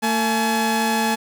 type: tone pair together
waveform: sawtooth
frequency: 225.7 / 850.9 Hz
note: A3 / G#5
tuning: +44 / +42 cents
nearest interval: octave + major seventh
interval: 2298 cents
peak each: -17 dBFS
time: 0.02-1.16 s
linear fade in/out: 20 ms
effects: none